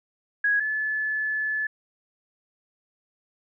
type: tone pair in turn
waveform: sine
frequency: 1661.2 / 1728.3 Hz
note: G#6 / A6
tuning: 0 / -31 cents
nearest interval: minor second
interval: 69 cents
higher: second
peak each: -19 / -24 dBFS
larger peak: first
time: 0.44-0.6 / 0.6-1.67 s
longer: second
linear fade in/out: 5 ms
effects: none